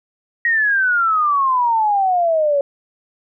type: exponential sweep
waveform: sine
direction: down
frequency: 1902 to 554.4 Hz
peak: -13 dBFS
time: 0.45-2.61 s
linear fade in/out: 2 ms
effects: none